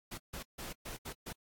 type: noise bursts at uneven times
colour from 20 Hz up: pink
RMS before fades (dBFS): -43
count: 6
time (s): 0.11-0.18 / 0.33-0.43 / 0.58-0.73 / 0.85-0.97 / 1.05-1.13 / 1.26-1.33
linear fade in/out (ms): 10
effects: AAC 64 kbps